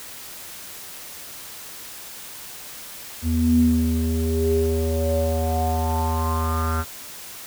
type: tone with low-pass filter sweep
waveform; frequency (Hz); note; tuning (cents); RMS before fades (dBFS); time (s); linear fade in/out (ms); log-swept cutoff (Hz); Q
square; 80.5; E2; -41; -21; 3.22-6.85; 50; 200 to 1400; 7.8
effects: white hiss -38 dBFS RMS until 7.46 s